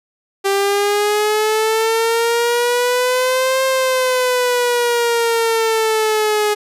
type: exponential two-way sweep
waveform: sawtooth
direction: up then down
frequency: 392 to 529 to 417.3 Hz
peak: -10 dBFS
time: 0.44-6.55 s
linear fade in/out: 20 ms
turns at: 3.64 s
effects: resampled to 32000 Hz